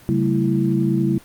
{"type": "tone cluster", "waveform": "sine", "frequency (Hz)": [138.2, 192.2, 222.5, 331.3], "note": ["C#3", "G3", "A3", "E4"], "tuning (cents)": [-5, -34, 20, 9], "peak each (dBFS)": [-21, -21, -23, -21], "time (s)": [0.09, 1.18], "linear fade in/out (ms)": 0, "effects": ["pink hiss -47 dBFS RMS until 1.24 s", "Opus 32 kbps"]}